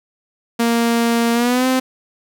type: tone with pitch glide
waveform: sawtooth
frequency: 233.1 to 258.6 Hz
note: A#3 to C4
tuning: 0 to -20 cents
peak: -10 dBFS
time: 0.59-1.8 s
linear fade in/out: 10 ms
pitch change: +180 cents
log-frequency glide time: 1.33-1.67 s
effects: none